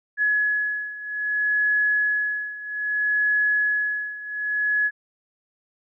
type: beating tone pair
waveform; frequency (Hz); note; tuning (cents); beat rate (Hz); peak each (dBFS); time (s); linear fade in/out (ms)
sine; 1692 / 1692.62; G#6 / G#6; +32 / +32; 0.62; -22 / -25; 0.17-4.91; 50
effects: none